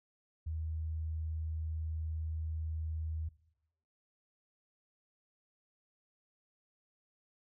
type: tone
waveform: sine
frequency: 79.4 Hz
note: D#2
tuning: 36 cents sharp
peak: -35 dBFS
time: 0.46-3.29 s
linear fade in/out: 10 ms
effects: noise-tail reverb RT60 0.8 s tail -19 dB re dry